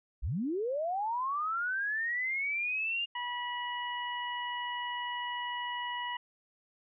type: linear sweep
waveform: sine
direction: up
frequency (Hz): 38.63 to 2839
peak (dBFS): -30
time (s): 0.22-3.06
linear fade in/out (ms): 20
type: harmonic tone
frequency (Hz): 973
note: B5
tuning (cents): -26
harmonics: 1 / 2 / 3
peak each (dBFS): -36 / -39 / -41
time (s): 3.15-6.17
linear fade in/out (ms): 5
effects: none